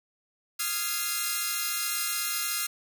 5% pulse chord, F minor seventh, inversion third, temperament equal with one note detuned, 1244.5 / 1384.1 / 1661.2 / 2093 Hz, Eb6 / F6 / Ab6 / C7, 0 / -16 / 0 / 0 cents, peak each -23 / -20 / -25 / -23 dBFS, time 0.59-2.67 s, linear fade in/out 10 ms, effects none

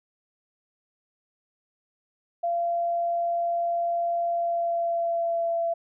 sine tone with pitch glide, 686 to 674.2 Hz, F5 to E5, -31 to +39 cents, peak -23 dBFS, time 2.43-5.74 s, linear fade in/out 10 ms, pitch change -30 cents, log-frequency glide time 4.31-5.47 s, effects none

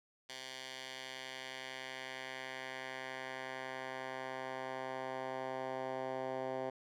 10% pulse tone with band-pass filter sweep, 130.81 Hz, C3, in tune, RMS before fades -43 dBFS, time 0.29-6.7 s, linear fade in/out 5 ms, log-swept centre 3900 to 640 Hz, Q 1.1, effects none

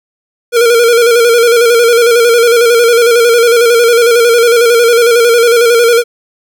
square tone with vibrato, 470 Hz, A#4, 14 cents sharp, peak -5 dBFS, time 0.52-6.04 s, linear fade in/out 50 ms, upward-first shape square, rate 11 Hz, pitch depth 43 cents each way, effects none

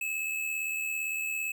square tone with amplitude modulation, 2596 Hz, E7, 27 cents flat, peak -29 dBFS, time 0.01-1.52 s, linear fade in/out 5 ms, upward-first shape sine, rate 77.7 Hz, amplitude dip 45%, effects none

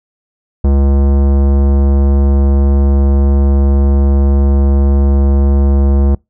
sine tone with tanh clipping, 69.3 Hz, C#2, in tune, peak -9 dBFS, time 0.64-6.15 s, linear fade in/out 5 ms, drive 18 dB, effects noise-tail reverb RT60 0.2 s tail -26 dB re dry

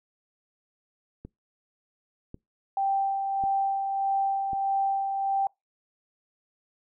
click train, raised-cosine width 3 ms, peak -27 dBFS, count 4, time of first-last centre 1.25-4.532 s, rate 0.914 Hz
sine tone with tremolo, 784 Hz, G5, in tune, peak -22 dBFS, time 2.77-5.47 s, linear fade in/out 2 ms, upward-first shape sine, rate 1.6 Hz, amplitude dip 40%
effects noise-tail reverb RT60 0.2 s tail -26 dB re dry

